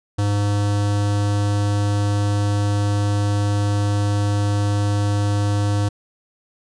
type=tone with notch filter; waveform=square; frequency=102.3 Hz; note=G#2; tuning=26 cents flat; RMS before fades=-19 dBFS; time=0.18-5.89 s; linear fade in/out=10 ms; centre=2200 Hz; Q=2; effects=resampled to 22050 Hz